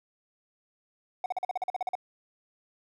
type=tone bursts; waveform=triangle; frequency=740 Hz; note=F#5; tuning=in tune; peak=-25 dBFS; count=12; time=1.24-1.953 s; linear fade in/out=2 ms; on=20 ms; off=43 ms; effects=none